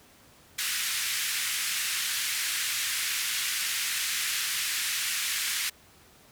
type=band-pass noise; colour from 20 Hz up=pink; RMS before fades=-30 dBFS; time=0.58-5.7 s; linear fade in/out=10 ms; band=1700 to 14000 Hz; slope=24 dB/octave; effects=pink hiss -56 dBFS RMS until 6.31 s + high-pass 60 Hz 12 dB/octave